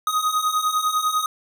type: beating tone pair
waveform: square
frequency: 1244.5 / 1254.5 Hz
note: D#6 / D#6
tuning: 0 / +14 cents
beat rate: 10 Hz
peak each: -25 / -22 dBFS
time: 0.07-1.26 s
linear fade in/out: 2 ms
effects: none